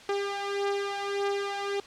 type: beating tone pair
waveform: sawtooth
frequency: 400 / 401.7 Hz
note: G4 / G4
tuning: +35 / +42 cents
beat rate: 1.7 Hz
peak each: -26 / -29 dBFS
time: 0.09-1.8 s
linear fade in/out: 2 ms
effects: white hiss -49 dBFS RMS until 1.86 s + low-pass 5000 Hz 12 dB/octave